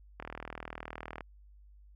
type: click train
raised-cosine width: 0.5 ms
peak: -25 dBFS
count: 41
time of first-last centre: 0.2-1.208 s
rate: 39.7 Hz
effects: added 50 Hz sine -54 dBFS peak until 1.95 s